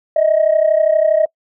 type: tone pair together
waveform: sine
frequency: 613 / 645.4 Hz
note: D#5 / E5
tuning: -26 / -37 cents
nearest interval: minor second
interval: 89 cents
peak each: -12 dBFS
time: 0.16-1.26 s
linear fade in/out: 5 ms
effects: noise-tail reverb RT60 0.1 s tail -24 dB re dry + tanh soft clip ceiling -5 dBFS